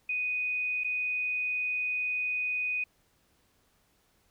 sine tone with dropouts, 2489 Hz, D#7, in tune, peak -28 dBFS, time 0.09-2.84 s, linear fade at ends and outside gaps 5 ms, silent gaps 0.837-0.844 s, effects pink hiss -69 dBFS RMS until 4.3 s

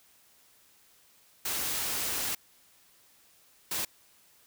white noise bursts at uneven times, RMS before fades -32 dBFS, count 2, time 1.45-2.35 / 3.71-3.85 s, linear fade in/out 5 ms, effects white hiss -62 dBFS RMS until 4.46 s

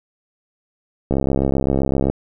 click train, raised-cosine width 2 ms, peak -5 dBFS, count 68, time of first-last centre 1.11-2.1 s, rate 67.7 Hz, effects none

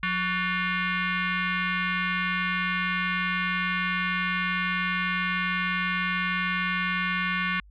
sine tone with frequency modulation, 179.4 Hz, F3, 47 cents sharp, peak -24 dBFS, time 0.03-7.6 s, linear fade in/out 2 ms, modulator 651 Hz, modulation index 3.8, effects added 50 Hz sine -49 dBFS peak until 7.7 s

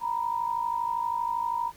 sine tone pair together, 932.4 / 985 Hz, A#5 / B5, 0 / -5 cents, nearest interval minor second, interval 95 cents, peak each -28 / -30 dBFS, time 0-1.72 s, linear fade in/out 50 ms, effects pink hiss -54 dBFS RMS until 1.76 s

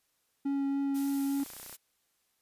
triangle tone with vibrato, 277.2 Hz, C#4, in tune, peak -26 dBFS, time 0.45-1.44 s, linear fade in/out 10 ms, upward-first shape triangle, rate 3.5 Hz, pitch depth 10 cents each way
blue noise, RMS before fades -44 dBFS, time 0.94-1.77 s, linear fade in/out 20 ms
clicks, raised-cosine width 0.5 ms, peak -34 dBFS, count 11, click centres 1.401 / 1.432 / 1.462 / 1.502 / 1.535 / 1.566 / 1.599 / 1.63 / 1.663 / 1.696 / 1.727 s
effects white hiss -75 dBFS RMS until 2.41 s + resampled to 32000 Hz

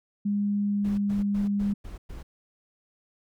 sine tone with pitch glide, 203.8 to 202.3 Hz, G#3 to G#3, -32 to -45 cents, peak -23 dBFS, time 0.25-1.74 s, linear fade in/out 10 ms, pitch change -13 cents, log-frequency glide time 0.64-1.09 s
brown noise bursts, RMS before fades -39 dBFS, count 6, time 0.84-2.23 s, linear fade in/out 10 ms, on 140 ms, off 110 ms
effects none

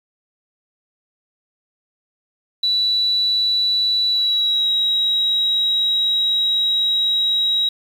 sine tone with pitch glide, 3951 to 3836 Hz, B7 to A#7, 0 to +49 cents, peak -15 dBFS, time 2.63-7.69 s, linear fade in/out 5 ms, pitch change -51 cents, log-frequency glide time 4.09-4.68 s, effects 7-bit

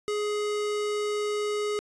square tone, 417.8 Hz, G#4, 10 cents sharp, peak -27 dBFS, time 0.08-1.79 s, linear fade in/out 0 ms, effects resampled to 22050 Hz

